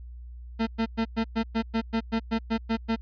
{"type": "tone bursts", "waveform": "40% pulse", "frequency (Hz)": 225.6, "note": "A3", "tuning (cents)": 44, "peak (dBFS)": -22, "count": 13, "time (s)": [0.59, 2.963], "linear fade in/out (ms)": 20, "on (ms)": 81, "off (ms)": 110, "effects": ["added 60 Hz sine -39 dBFS peak until 3.01 s", "resampled to 11025 Hz"]}